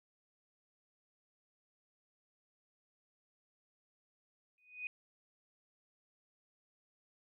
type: tone with exponential growth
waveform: sine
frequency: 2489 Hz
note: D#7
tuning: in tune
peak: -35 dBFS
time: 4.58-4.87 s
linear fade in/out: 1 ms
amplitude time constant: 63 ms
effects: none